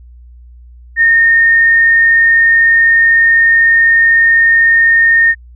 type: tone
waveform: sine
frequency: 1834 Hz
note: A#6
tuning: 29 cents flat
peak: -5 dBFS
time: 0.96-5.35 s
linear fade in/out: 50 ms
effects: added 60 Hz sine -34 dBFS peak until 5.55 s